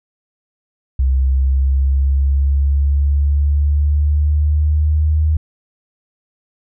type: exponential sweep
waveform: sine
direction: up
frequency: 65.41 to 77.7 Hz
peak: -11 dBFS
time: 0.99-5.37 s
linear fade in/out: 5 ms
effects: none